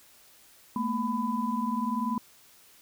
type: tone cluster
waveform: sine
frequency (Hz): 218.3 / 238.8 / 1000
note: A3 / A#3 / B5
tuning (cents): -13 / +42 / +21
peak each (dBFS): -31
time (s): 0.76-2.18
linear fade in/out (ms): 2
effects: white hiss -57 dBFS RMS until 2.81 s